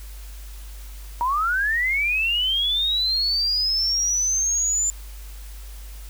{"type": "linear sweep", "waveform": "sine", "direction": "up", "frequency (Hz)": [932.3, 7170], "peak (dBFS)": -19, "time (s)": [1.21, 4.9], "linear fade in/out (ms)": 0, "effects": ["added 50 Hz sine -35 dBFS peak until 6.09 s", "white hiss -47 dBFS RMS until 6.09 s"]}